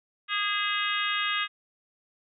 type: harmonic tone with a mistuned harmonic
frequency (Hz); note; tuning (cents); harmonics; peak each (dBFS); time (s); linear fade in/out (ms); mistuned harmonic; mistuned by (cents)
410.9; G#4; -18; 3 / 4 / 5 / 6 / 7 / 8 / 9; -31 / -32 / -33 / -34 / -34 / -35 / -36; 0.28-1.48; 50; 6; +59
effects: none